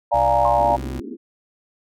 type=chord; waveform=sine; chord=Bb dominant seventh; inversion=first; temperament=equal; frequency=587.3 / 698.5 / 830.6 / 932.3 Hz; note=D5 / F5 / Ab5 / Bb5; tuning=0 / 0 / 0 / 0 cents; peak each=-20 dBFS; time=0.11-0.77 s; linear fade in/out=20 ms
type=tone with pitch glide; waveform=30% pulse; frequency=65.5 to 65.88 Hz; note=C2 to C2; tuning=+2 to +12 cents; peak=-25 dBFS; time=0.14-1 s; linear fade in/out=5 ms; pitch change=+10 cents; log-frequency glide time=0.3-0.51 s
type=tone with exponential decay; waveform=sine; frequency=1062 Hz; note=C6; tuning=25 cents sharp; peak=-20 dBFS; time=0.45-0.78 s; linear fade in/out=1 ms; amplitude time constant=71 ms
type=band-pass noise; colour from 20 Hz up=pink; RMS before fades=-33 dBFS; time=0.57-1.17 s; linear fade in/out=20 ms; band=210 to 410 Hz; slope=96 dB/octave
effects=none

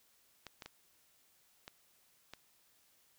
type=clicks; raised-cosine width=0.2 ms; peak=-29 dBFS; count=5; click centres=0.467 / 0.622 / 0.66 / 1.679 / 2.336 s; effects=white hiss -70 dBFS RMS until 3.18 s

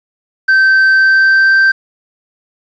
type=tone with pitch glide; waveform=triangle; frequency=1551 to 1564.5 Hz; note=G6 to G6; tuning=-19 to -4 cents; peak=-4 dBFS; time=0.48-1.72 s; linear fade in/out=10 ms; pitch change=+15 cents; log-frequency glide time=0.92-1.54 s; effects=resampled to 16000 Hz + 7-bit

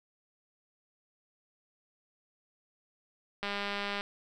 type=click train; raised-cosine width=0.3 ms; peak=-19 dBFS; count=118; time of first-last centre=3.43-4.009 s; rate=202 Hz; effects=none

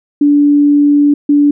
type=tone pair in turn; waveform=sine; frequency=289.9 / 289.9 Hz; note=D4 / D4; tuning=-22 / -22 cents; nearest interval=unison; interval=0 cents; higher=neither; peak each=-5 dBFS; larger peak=neither; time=0.21-1.14 / 1.29-1.51 s; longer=first; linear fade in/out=5 ms; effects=none

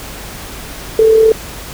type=tone with amplitude modulation; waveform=sine; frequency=442.8 Hz; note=A4; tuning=11 cents sharp; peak=-3 dBFS; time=0.99-1.32 s; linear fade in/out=2 ms; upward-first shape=sine; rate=37.7 Hz; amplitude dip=40%; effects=added 50 Hz sine -34 dBFS peak until 1.73 s + pink hiss -29 dBFS RMS until 1.73 s

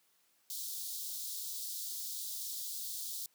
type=high-pass noise; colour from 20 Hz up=white; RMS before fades=-41 dBFS; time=0.5-3.26 s; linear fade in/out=2 ms; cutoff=3600 Hz; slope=48 dB/octave; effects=white hiss -72 dBFS RMS until 3.34 s + high-pass 150 Hz 12 dB/octave

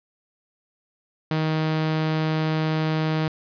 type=tone; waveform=sawtooth; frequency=157.2 Hz; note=D#3; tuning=18 cents sharp; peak=-17 dBFS; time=1.31-3.28 s; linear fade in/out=2 ms; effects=resampled to 11025 Hz + 9-bit

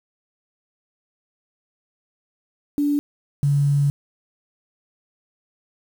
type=tone pair in turn; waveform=sine; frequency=290 / 142.51 Hz; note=D4 / C#3; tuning=-22 / +48 cents; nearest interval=octave; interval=1230 cents; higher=first; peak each=-17 / -15 dBFS; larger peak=second; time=2.78-2.99 / 3.43-3.9 s; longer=second; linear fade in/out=0 ms; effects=7-bit

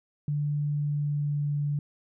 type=tone with pitch glide; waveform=sine; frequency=146.83 to 145.48 Hz; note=D3 to D3; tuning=0 to -16 cents; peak=-25 dBFS; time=0.28-1.79 s; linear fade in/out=2 ms; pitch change=-16 cents; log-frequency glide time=0.7-1.58 s; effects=none

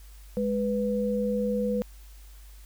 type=tone pair together; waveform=sine; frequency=207.7 / 494 Hz; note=G#3 / B4; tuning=0 / 0 cents; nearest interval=octave + minor third; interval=1500 cents; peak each=-27 dBFS; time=0.37-1.82 s; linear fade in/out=0 ms; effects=added 50 Hz sine -45 dBFS peak until 2.65 s + white hiss -57 dBFS RMS until 2.65 s

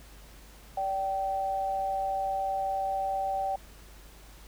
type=tone pair together; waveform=sine; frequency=578.9 / 774 Hz; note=D5 / G5; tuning=-25 / -22 cents; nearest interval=perfect fourth; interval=503 cents; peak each=-35 / -28 dBFS; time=0.77-3.56 s; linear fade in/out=5 ms; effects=added 50 Hz sine -50 dBFS peak until 4.47 s + pink hiss -54 dBFS RMS until 4.47 s

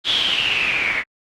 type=noise with low-pass filter sweep; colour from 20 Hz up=white; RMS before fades=-20 dBFS; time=0.04-1.04 s; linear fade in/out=50 ms; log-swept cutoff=3500 to 2100 Hz; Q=9.7; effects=Opus 48 kbps

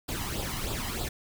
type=noise with flanger; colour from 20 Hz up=pink; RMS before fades=-33 dBFS; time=0.08-1.09 s; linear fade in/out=10 ms; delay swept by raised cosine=0.24 to 1.03 ms; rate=3.2 Hz; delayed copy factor=+0.65; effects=none

